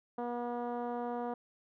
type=tone with low-pass filter; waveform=10% pulse; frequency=240.9 Hz; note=B3; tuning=43 cents flat; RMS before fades=-37 dBFS; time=0.18-1.34 s; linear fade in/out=5 ms; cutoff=770 Hz; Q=1.2; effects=none